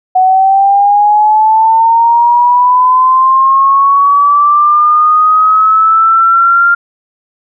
sine linear sweep, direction up, 740 to 1396.9 Hz, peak -4 dBFS, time 0.15-6.75 s, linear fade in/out 10 ms, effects none

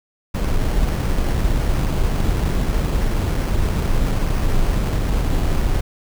brown noise with sample-and-hold, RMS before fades -18 dBFS, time 0.34-5.81 s, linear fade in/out 10 ms, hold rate 3675 Hz, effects none

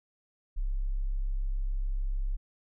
sine tone, 33.46 Hz, C1, 40 cents sharp, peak -27 dBFS, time 0.56-2.37 s, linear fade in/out 20 ms, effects none

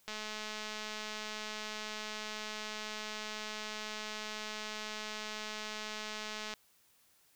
click train, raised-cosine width 0.2 ms, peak -24 dBFS, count 1383, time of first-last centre 0.08-6.538 s, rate 214 Hz, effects white hiss -68 dBFS RMS until 7.35 s

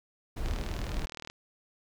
brown noise, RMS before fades -33 dBFS, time 0.36-1.06 s, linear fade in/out 10 ms
click train, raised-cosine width 0.2 ms, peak -23 dBFS, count 34, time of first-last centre 0.46-1.3 s, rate 39.3 Hz
effects none

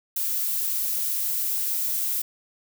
violet noise, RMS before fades -26 dBFS, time 0.16-2.22 s, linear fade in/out 5 ms, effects none

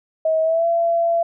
sine tone with pitch glide, 638 to 675.9 Hz, D#5 to E5, +43 to +43 cents, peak -15 dBFS, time 0.25-1.23 s, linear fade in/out 5 ms, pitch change +100 cents, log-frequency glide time 0.42-0.67 s, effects none

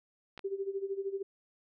clicks, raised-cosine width 0.3 ms, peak -30 dBFS, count 2, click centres 0.377 / 0.393 s
sine tone with tremolo, 392 Hz, G4, in tune, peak -30 dBFS, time 0.44-1.23 s, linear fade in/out 10 ms, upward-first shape sine, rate 13 Hz, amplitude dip 80%
effects none

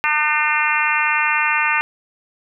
harmonic tone, 301.7 Hz, D4, 47 cents sharp, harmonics 3 / 4 / 5 / 6 / 7 / 8 / 9, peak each -23 / -23 / -23 / -23 / -23 / -23 / -23 dBFS, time 0.04-1.81 s, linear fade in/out 0 ms, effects none

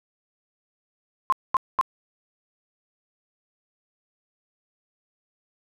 sine tone bursts, 1057 Hz, C6, 17 cents sharp, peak -16 dBFS, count 3, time 1.3-1.812 s, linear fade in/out 0 ms, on 24 ms, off 220 ms, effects none

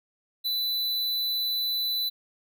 square tone, 3991 Hz, B7, 17 cents sharp, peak -26 dBFS, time 0.44-2.1 s, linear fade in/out 20 ms, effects none

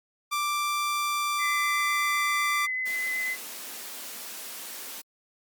sawtooth tone, 1177 Hz, D6, 3 cents sharp, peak -22 dBFS, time 0.31-2.67 s, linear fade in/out 20 ms
sine tone with vibrato, 2028 Hz, B6, 45 cents sharp, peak -27 dBFS, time 1.38-3.37 s, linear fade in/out 50 ms, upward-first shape sine, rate 7.9 Hz, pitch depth 9 cents each way
white high-pass noise, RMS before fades -39 dBFS, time 2.85-5.02 s, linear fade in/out 20 ms, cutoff 190 Hz, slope 96 dB/octave
effects Opus 48 kbps

